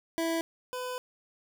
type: tone pair in turn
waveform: 25% pulse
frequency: 329.6 / 502.3 Hz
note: E4 / B4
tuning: 0 / +29 cents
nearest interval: perfect fifth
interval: 729 cents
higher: second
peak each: -24 / -30 dBFS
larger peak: first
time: 0.18-0.41 / 0.73-0.98 s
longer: second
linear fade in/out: 0 ms
effects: none